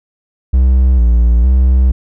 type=tone with vibrato; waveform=triangle; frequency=61.2 Hz; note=B1; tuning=15 cents flat; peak=-4 dBFS; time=0.53-1.92 s; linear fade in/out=10 ms; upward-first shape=square; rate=1.1 Hz; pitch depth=79 cents each way; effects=none